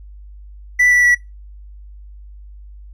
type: tone with pitch steps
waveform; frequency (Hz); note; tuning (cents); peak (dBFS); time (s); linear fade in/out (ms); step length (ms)
triangle; 1975.5 / 1960.7 / 1946.1; B6 / B6 / B6; 0 / -13 / -26; -8; 0.79-1.15; 10; 120
effects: noise-tail reverb RT60 0.2 s tail -21 dB re dry + added 50 Hz sine -35 dBFS peak until 2.93 s